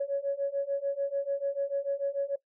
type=beating tone pair; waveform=sine; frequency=554.4 / 561.2 Hz; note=C#5 / C#5; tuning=0 / +21 cents; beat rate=6.8 Hz; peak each=-31 / -30 dBFS; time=0-2.36 s; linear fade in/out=10 ms; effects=noise-tail reverb RT60 0.1 s tail -19 dB re dry + tanh soft clip ceiling -20 dBFS